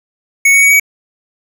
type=tone with pitch steps; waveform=square; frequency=2217 / 2232 / 2248 / 2264 Hz; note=C#7 / C#7 / C#7 / C#7; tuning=0 / +11 / +24 / +36 cents; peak=-6 dBFS; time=0.45-0.798 s; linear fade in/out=5 ms; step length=87 ms; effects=7-bit